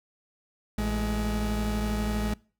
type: tone pair together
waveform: 40% pulse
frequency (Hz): 55.65 / 210.3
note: A1 / G#3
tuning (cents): +20 / +22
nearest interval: octave + major seventh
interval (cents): 2302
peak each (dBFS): -28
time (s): 0.78-2.34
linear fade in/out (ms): 5
effects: noise-tail reverb RT60 0.4 s tail -24 dB re dry